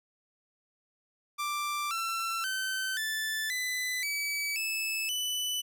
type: tone with pitch steps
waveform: sawtooth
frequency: 1178 / 1345.4 / 1536.5 / 1754.8 / 2004 / 2289 / 2614 / 2986 Hz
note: D6 / E6 / G6 / A6 / B6 / D7 / E7 / F#7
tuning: +5 / +35 / -35 / -5 / +25 / -45 / -15 / +15 cents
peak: -27 dBFS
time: 1.38-5.62 s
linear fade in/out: 20 ms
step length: 530 ms
effects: none